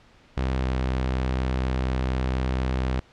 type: tone with pitch glide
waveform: sawtooth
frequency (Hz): 65 to 64.22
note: C2 to C2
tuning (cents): -11 to -32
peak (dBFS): -19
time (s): 0.37-3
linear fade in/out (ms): 5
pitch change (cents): -21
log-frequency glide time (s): 0.57-0.64
effects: pink hiss -55 dBFS RMS until 3.12 s + low-pass 4000 Hz 12 dB/octave